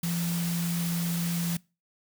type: tone in noise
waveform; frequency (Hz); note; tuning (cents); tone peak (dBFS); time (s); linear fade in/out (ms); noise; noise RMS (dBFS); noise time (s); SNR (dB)
sine; 170.7; F3; -39; -27; 0.03-1.57; 5; white; -36; 0.03-1.57; +6
effects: noise-tail reverb RT60 0.3 s tail -24 dB re dry